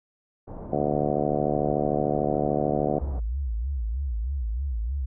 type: low-pass noise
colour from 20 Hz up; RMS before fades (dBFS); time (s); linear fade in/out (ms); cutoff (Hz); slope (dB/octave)
pink; -38; 0.47-3.2; 10; 830; 24
type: harmonic tone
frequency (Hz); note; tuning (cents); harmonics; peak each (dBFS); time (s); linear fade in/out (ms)
73.42; D2; 0; 2 / 3 / 4 / 5 / 6 / 7 / 8 / 9 / 10; -31 / -31 / -31 / -31 / -31 / -31 / -31 / -31 / -31; 0.72-2.99; 5
type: tone with vibrato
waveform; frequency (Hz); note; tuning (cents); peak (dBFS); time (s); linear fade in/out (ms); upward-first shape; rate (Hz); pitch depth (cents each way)
sine; 61.74; B1; 0; -25; 3.01-5.06; 10; sine; 3.2; 240
effects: none